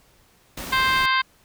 pink noise, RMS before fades -33 dBFS, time 0.57-1.06 s, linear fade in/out 5 ms
harmonic tone, 524 Hz, C5, 2 cents sharp, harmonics 2 / 3 / 4 / 5 / 6 / 7 / 8 / 9, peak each -21 / -23 / -25 / -31 / -30 / -30 / -37 / -33 dBFS, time 0.72-1.22 s, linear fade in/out 10 ms
effects pink hiss -58 dBFS RMS until 1.44 s

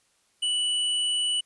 square tone, 2960 Hz, F#7, in tune, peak -24 dBFS, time 0.42-1.41 s, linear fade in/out 10 ms, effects white hiss -67 dBFS RMS until 1.45 s + resampled to 24000 Hz

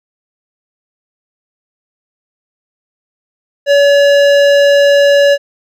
sine tone with hard clipping, 568 Hz, C#5, 42 cents sharp, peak -7 dBFS, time 3.66-5.38 s, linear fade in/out 50 ms, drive 15 dB, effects none

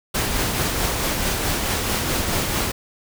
pink noise with tremolo, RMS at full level -21 dBFS, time 0.14-2.72 s, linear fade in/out 10 ms, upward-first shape triangle, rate 4.6 Hz, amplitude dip 35%, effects none

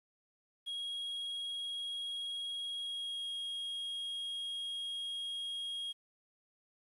triangle tone with pitch glide, 3293 to 3270 Hz, G#7 to G#7, -15 to -28 cents, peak -36 dBFS, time 0.66-5.93 s, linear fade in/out 20 ms, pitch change -13 cents, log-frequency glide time 2.79-3.3 s, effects resampled to 32000 Hz + 11-bit

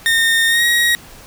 30% pulse tone with pitch glide, 1830 to 1893.4 Hz, A#6 to A#6, -32 to +26 cents, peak -9 dBFS, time 0.06-0.95 s, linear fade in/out 0 ms, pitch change +58 cents, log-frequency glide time 0.48-0.64 s, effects pink hiss -40 dBFS RMS until 1.26 s

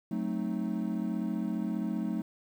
triangle chord, F# diminished seventh, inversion none, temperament equal, 185 / 220 / 261.6 / 311.1 Hz, F#3 / A3 / C4 / Eb4, 0 / 0 / 0 / 0 cents, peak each -33 / -31 / -37 / -35 dBFS, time 0.11-2.22 s, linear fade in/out 5 ms, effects 10-bit

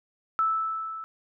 sine tone with level ramp, 1314 Hz, E6, 6 cents flat, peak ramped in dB -20 to -35 dBFS, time 0.39-1.04 s, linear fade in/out 0 ms, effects none

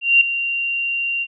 sine tone with ADSR envelope, 2767 Hz, F7, 17 cents flat, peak -7 dBFS, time 0.01-1.27 s, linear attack 200 ms, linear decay 4 ms, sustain -12 dB, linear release 51 ms, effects none

